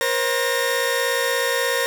sawtooth tone cluster, 478.3 / 535 / 1842 Hz, A#4 / C5 / A#6, +44 / +38 / -21 cents, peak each -20 dBFS, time 0.01-1.86 s, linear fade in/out 0 ms, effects none

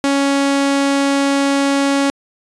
sawtooth tone, 278.1 Hz, C#4, 6 cents sharp, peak -9 dBFS, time 0.04-2.1 s, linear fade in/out 0 ms, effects resampled to 22050 Hz

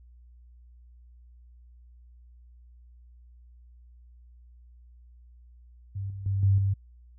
sine tone with level steps, 98.1 Hz, G2, 2 cents sharp, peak -30 / -35 / -24 / -18 / -22 dBFS, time 5.95-6.74 s, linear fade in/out 10 ms, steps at 6.1 / 6.26 / 6.43 / 6.58 s, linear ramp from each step 2 ms, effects added 60 Hz sine -50 dBFS peak until 7.18 s

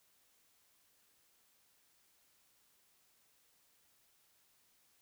silence, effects white hiss -72 dBFS RMS until 5.01 s

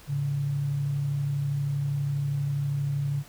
sine tone pair together, 109.95 / 142.4 Hz, A2 / C#3, -1 / +47 cents, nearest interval major third, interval 448 cents, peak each -36 / -25 dBFS, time 0.07-3.24 s, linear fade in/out 50 ms, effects pink hiss -51 dBFS RMS until 3.28 s

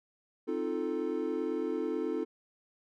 triangle chord, F dominant seventh, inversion second, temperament equal, 261.6 / 311.1 / 349.2 / 440 Hz, C4 / Eb4 / F4 / A4, 0 / 0 / 0 / 0 cents, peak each -36 / -34 / -34 / -33 dBFS, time 0.47-2.25 s, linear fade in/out 20 ms, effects none

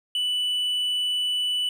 triangle tone, 2973 Hz, F#7, 8 cents sharp, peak -21 dBFS, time 0.15-1.69 s, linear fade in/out 2 ms, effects none

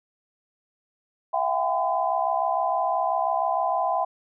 sine tone cluster, 663 / 730 / 796 / 1016 Hz, E5 / F#5 / G5 / B5, +10 / -24 / +26 / +49 cents, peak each -27 dBFS, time 1.33-4.05 s, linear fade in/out 10 ms, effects none

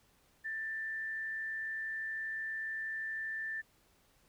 sine tone with frequency modulation, 1774 Hz, A6, 14 cents sharp, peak -36 dBFS, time 0.44-3.62 s, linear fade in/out 20 ms, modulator 117 Hz, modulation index 0.23, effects pink hiss -69 dBFS RMS until 4.28 s

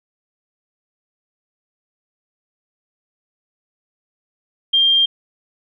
sine tone, 3193 Hz, G7, 31 cents sharp, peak -11 dBFS, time 4.73-5.06 s, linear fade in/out 10 ms, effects none

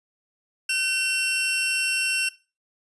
sawtooth tone pair together, 1528 / 2723 Hz, G6 / F7, -45 / -44 cents, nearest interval minor seventh, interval 1001 cents, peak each -28 / -19 dBFS, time 0.69-2.29 s, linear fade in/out 5 ms, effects noise-tail reverb RT60 0.3 s tail -17 dB re dry + resampled to 24000 Hz

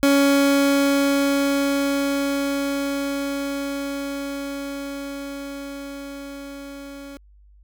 30% pulse tone with level ramp, 279.5 Hz, C#4, 14 cents sharp, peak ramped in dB -11 to -33 dBFS, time 0.03-7.17 s, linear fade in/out 0 ms, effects added 50 Hz sine -48 dBFS peak until 7.63 s

